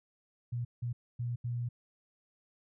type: tone bursts at uneven times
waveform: sine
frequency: 120.3 Hz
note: B2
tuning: 45 cents flat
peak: -32 dBFS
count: 4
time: 0.52-0.65 / 0.82-0.93 / 1.19-1.36 / 1.44-1.69 s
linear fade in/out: 10 ms
effects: none